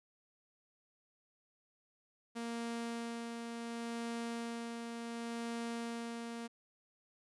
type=tone with tremolo; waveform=sawtooth; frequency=233 Hz; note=A#3; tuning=1 cent flat; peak=-34 dBFS; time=2.35-6.48 s; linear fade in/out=20 ms; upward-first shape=sine; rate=0.69 Hz; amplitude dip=35%; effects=resampled to 24000 Hz